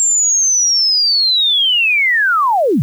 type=linear sweep; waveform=sine; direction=down; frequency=7459 to 110 Hz; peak=-10 dBFS; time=0-2.82 s; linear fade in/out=0 ms; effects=7-bit